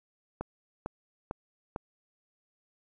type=click train; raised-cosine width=1 ms; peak=-20 dBFS; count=4; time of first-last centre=0.41-1.761 s; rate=2.22 Hz; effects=none